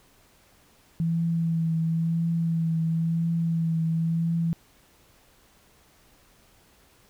sine tone with vibrato, 164.81 Hz, E3, in tune, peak -22 dBFS, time 1-4.53 s, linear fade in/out 0 ms, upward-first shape triangle, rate 0.97 Hz, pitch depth 27 cents each way, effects pink hiss -59 dBFS RMS until 7.09 s

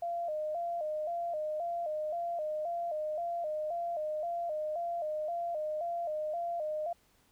sine tone with vibrato, 649 Hz, E5, 27 cents flat, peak -32 dBFS, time 0.02-6.93 s, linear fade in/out 5 ms, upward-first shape square, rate 1.9 Hz, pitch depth 100 cents each way, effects pink hiss -68 dBFS RMS until 7.31 s

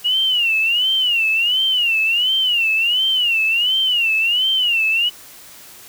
sine tone with vibrato, 2857 Hz, F7, 39 cents sharp, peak -14 dBFS, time 0.04-5.1 s, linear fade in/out 20 ms, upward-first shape sine, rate 1.4 Hz, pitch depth 160 cents each way, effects white hiss -41 dBFS RMS until 5.88 s

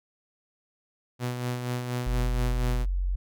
sawtooth tone with tremolo, 123.47 Hz, B2, in tune, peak -23 dBFS, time 1.19-2.86 s, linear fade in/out 50 ms, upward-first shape sine, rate 4.2 Hz, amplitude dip 45%
sine tone, 45.64 Hz, F#1, 23 cents flat, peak -24 dBFS, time 2.06-3.16 s, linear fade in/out 10 ms
effects none

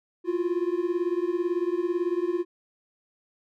triangle beating tone pair, 341.9 / 359.9 Hz, F4 / F#4, -37 / -48 cents, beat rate 18 Hz, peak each -25 dBFS, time 0.24-2.45 s, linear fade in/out 50 ms, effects none

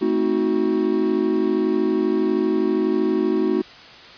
triangle chord, A diminished seventh, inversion none, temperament equal with one note detuned, 220 / 261.6 / 317.5 / 370 Hz, A3 / C4 / Eb4 / Gb4, 0 / 0 / +35 / 0 cents, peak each -23 / -24 / -20 / -19 dBFS, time 0.01-3.62 s, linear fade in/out 10 ms, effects white hiss -42 dBFS RMS until 4.17 s + resampled to 11025 Hz

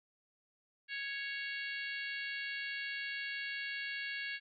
harmonic tone, 554.4 Hz, C#5, in tune, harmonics 3 / 4 / 5 / 6 / 7 / 8, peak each -41 / -43 / -45 / -50 / -53 / -50 dBFS, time 0.88-4.4 s, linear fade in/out 50 ms, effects none

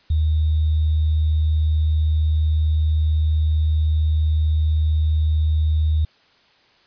sine tone with sample-and-hold, 77.78 Hz, D#2, in tune, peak -15 dBFS, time 0.1-6.05 s, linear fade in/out 5 ms, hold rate 3675 Hz, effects white hiss -56 dBFS RMS until 6.86 s + resampled to 11025 Hz

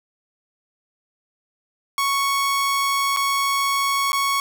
sawtooth tone with dropouts, 1108.7 Hz, C#6, in tune, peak -15 dBFS, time 1.98-4.4 s, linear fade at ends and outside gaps 1 ms, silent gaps 3.164-3.17 / 4.12-4.13 s, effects none

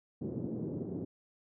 white band-pass noise, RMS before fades -38 dBFS, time 0.21-1.05 s, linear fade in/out 10 ms, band 110 to 360 Hz, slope 24 dB/octave, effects none

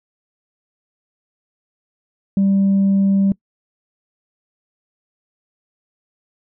sine tone, 196 Hz, G3, in tune, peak -10 dBFS, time 2.37-3.32 s, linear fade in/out 2 ms, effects noise-tail reverb RT60 0.1 s tail -25 dB re dry + tanh soft clip ceiling -10 dBFS

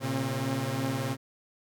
sawtooth tone cluster, 116.3 / 135.2 / 267.5 Hz, A#2 / C#3 / C4, -4 / -43 / +38 cents, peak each -29 dBFS, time 0-1.17 s, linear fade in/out 50 ms, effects none

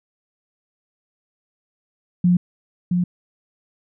sine tone with echo, 177.6 Hz, F3, 29 cents sharp, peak -12 dBFS, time 2.24-2.37 s, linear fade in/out 5 ms, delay 670 ms, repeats 1, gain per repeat -4 dB, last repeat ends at 3.04 s, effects none

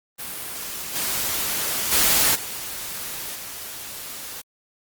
white noise with level steps, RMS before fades -32 / -25 / -18 / -32 / -35 dBFS, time 0.18-4.42 s, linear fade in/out 20 ms, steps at 0.94 / 1.91 / 2.34 / 3.34 s, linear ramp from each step 20 ms, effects Opus 32 kbps

